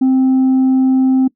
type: tone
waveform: sine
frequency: 261.6 Hz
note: C4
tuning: in tune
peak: -6 dBFS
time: 0.01-1.28 s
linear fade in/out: 10 ms
effects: noise-tail reverb RT60 0.1 s tail -22 dB re dry + tanh soft clip ceiling -8 dBFS